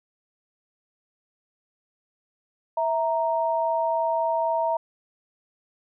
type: tone pair together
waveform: sine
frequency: 655 / 931.2 Hz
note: E5 / A#5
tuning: -11 / -2 cents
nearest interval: tritone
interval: 609 cents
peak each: -24 dBFS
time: 2.77-4.77 s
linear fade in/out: 5 ms
effects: none